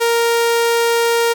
sawtooth tone, 466.2 Hz, A#4, in tune, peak -9 dBFS, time 0-1.34 s, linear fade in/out 20 ms, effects none

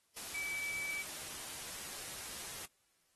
sine tone in noise, 2300 Hz, D7, 37 cents flat, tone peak -37 dBFS, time 0.34-1.03 s, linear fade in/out 10 ms, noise white, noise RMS -45 dBFS, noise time 0.16-2.66 s, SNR +5 dB, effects white hiss -75 dBFS RMS until 3.15 s + AAC 32 kbps

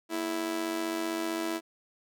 sawtooth tone with amplitude modulation, 329.6 Hz, E4, in tune, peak -23 dBFS, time 0.09-1.61 s, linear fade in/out 50 ms, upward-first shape sine, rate 95.5 Hz, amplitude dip 70%, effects none

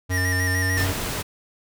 square tone with pitch glide, 91.9 to 93.4 Hz, F#2 to F#2, -11 to +17 cents, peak -23 dBFS, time 0.09-0.93 s, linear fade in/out 20 ms, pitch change +28 cents, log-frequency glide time 0.48-0.66 s
square tone with vibrato, 1846 Hz, A#6, 17 cents flat, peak -24 dBFS, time 0.1-0.87 s, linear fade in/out 50 ms, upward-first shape square, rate 6.7 Hz, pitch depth 45 cents each way
pink noise, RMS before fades -28 dBFS, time 0.76-1.23 s, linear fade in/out 20 ms
effects none

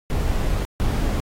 brown noise bursts at uneven times, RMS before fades -21 dBFS, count 2, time 0.1-0.65 / 0.8-1.2 s, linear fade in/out 0 ms, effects AAC 48 kbps

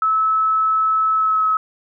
sine tone with pitch glide, 1300 to 1285.1 Hz, E6 to E6, -24 to -44 cents, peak -14 dBFS, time 0.02-1.57 s, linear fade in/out 2 ms, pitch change -20 cents, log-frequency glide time 1.15-1.45 s, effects none

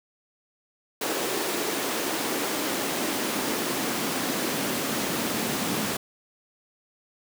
pink noise with high-pass filter sweep, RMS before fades -28 dBFS, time 1.01-5.97 s, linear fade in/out 5 ms, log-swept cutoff 360 to 200 Hz, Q 1.8, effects none

